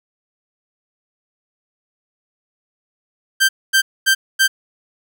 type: tone bursts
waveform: sawtooth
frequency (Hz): 1568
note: G6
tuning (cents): 0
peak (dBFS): -7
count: 4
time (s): 3.4-4.48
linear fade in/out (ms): 20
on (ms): 90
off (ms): 240
effects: none